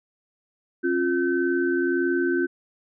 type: tone cluster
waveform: sine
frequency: 269.8 / 351.5 / 1533 Hz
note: C#4 / F4 / G6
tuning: -47 / +11 / -39 cents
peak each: -26 / -22 / -28 dBFS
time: 0.83-2.47 s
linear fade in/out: 20 ms
effects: none